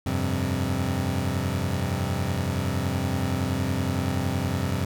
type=chord; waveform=25% pulse; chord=F suspended second; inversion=none; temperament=equal; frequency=87.31 / 98 / 130.81 Hz; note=F2 / G2 / C3; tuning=0 / 0 / 0 cents; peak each=-25 dBFS; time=0.06-4.85 s; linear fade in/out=5 ms; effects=none